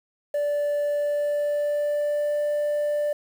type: tone with pitch glide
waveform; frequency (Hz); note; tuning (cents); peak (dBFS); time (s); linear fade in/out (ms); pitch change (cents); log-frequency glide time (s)
sine; 583 to 590.1; D5 to D5; -13 to +8; -19; 0.34-3.13; 5; +21; 0.78-2.48
effects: tanh soft clip ceiling -21 dBFS + 8-bit